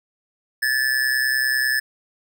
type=tone with amplitude modulation; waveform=square; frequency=1734 Hz; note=A6; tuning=26 cents flat; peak=-16 dBFS; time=0.62-1.8 s; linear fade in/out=10 ms; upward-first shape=sine; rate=130 Hz; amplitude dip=65%; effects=none